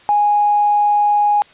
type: tone with hard clipping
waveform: triangle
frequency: 828 Hz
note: G#5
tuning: 5 cents flat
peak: -11 dBFS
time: 0.09-1.42 s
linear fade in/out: 0 ms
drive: 3 dB
effects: white hiss -46 dBFS RMS until 1.53 s + resampled to 8000 Hz